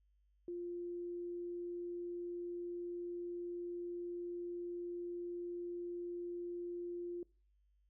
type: tone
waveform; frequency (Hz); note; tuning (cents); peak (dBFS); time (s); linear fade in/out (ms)
sine; 349.2; F4; 0; -40; 0.48-7.23; 2
effects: noise-tail reverb RT60 0.4 s tail -25 dB re dry + added 50 Hz sine -70 dBFS peak until 7.89 s